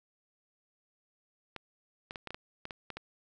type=clicks; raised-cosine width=0.3 ms; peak=-24 dBFS; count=10; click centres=1.563 / 2.109 / 2.158 / 2.273 / 2.306 / 2.345 / 2.654 / 2.708 / 2.903 / 2.97 s; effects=none